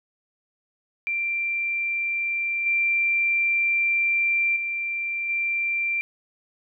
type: tone with level steps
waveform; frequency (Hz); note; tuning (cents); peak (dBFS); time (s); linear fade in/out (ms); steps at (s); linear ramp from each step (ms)
sine; 2361; D7; +9; -23 / -19 / -25 / -22; 1.07-6.01; 0; 2.66 / 4.56 / 5.29; 5
effects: none